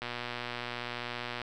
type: click train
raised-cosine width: 0.3 ms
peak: -20 dBFS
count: 170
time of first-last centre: 0.02-1.417 s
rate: 121 Hz
effects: none